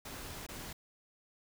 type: noise with dropouts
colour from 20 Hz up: pink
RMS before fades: -45 dBFS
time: 0.05-0.73 s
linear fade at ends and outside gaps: 5 ms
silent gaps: 0.466-0.487 s
effects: none